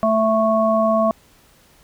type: harmonic tone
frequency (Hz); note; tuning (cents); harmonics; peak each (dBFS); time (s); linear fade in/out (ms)
220.6; A3; +5; 1 / 3 / 5; -20 / -16 / -21; 0.03-1.11; 0
effects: pink hiss -53 dBFS RMS until 1.83 s